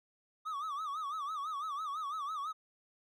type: tone with vibrato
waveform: triangle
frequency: 1200 Hz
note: D6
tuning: 37 cents sharp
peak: -34 dBFS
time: 0.45-2.53 s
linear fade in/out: 20 ms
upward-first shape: sine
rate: 6 Hz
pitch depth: 140 cents each way
effects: none